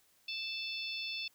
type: harmonic tone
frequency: 880 Hz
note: A5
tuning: in tune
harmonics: 3 / 4 / 5 / 6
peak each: -40 / -42 / -44 / -46 dBFS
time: 0.28-1.28 s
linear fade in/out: 5 ms
effects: white hiss -69 dBFS RMS until 1.34 s